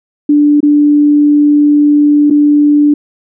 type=tone with dropouts; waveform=sine; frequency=293.7 Hz; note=D4; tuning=in tune; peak=-4 dBFS; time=0.29-2.94 s; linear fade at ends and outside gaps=5 ms; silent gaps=0.605-0.629 / 2.301-2.307 s; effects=none